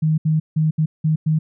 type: tone bursts at uneven times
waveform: sine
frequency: 156.5 Hz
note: D#3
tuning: 10 cents sharp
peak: -14 dBFS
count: 6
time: 0.02-0.18 / 0.25-0.4 / 0.56-0.71 / 0.78-0.86 / 1.04-1.16 / 1.26-1.39 s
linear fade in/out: 10 ms
effects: none